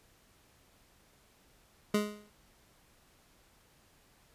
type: tone with exponential decay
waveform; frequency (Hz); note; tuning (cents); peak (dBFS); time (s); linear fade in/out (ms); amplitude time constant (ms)
25% pulse; 208.7; G#3; +9; -20; 1.94-2.3; 5; 77
effects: pink hiss -65 dBFS RMS until 4.34 s + resampled to 32000 Hz